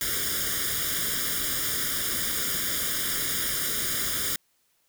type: noise with comb filter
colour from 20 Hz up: white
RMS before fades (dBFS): -28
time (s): 0.01-4.36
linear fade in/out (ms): 2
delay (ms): 0.58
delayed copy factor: +0.95
effects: white hiss -69 dBFS RMS until 4.88 s